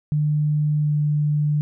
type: tone with pitch glide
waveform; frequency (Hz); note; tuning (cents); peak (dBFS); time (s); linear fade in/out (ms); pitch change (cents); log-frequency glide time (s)
sine; 150 to 148.88; D3 to D3; +37 to +24; -17; 0.12-1.61; 0; -13; 0.82-0.9
effects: none